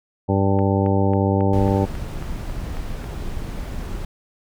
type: harmonic tone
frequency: 98 Hz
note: G2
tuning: in tune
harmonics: 1 / 2 / 3 / 4 / 5 / 6 / 8 / 9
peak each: -19 / -22 / -24 / -25 / -26 / -27 / -28 / -29 dBFS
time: 0.28-1.86 s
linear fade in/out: 20 ms
type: click train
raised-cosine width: 0.5 ms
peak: -22 dBFS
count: 10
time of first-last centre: 0.59-3.042 s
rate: 3.67 Hz
type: noise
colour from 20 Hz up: brown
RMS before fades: -28 dBFS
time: 1.53-4.05 s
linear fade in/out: 2 ms
effects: none